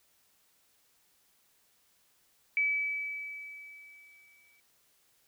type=tone with exponential decay; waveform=sine; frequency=2295 Hz; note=D7; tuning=40 cents flat; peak=-24 dBFS; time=2.57-4.6 s; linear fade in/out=1 ms; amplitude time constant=440 ms; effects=white hiss -69 dBFS RMS until 5.27 s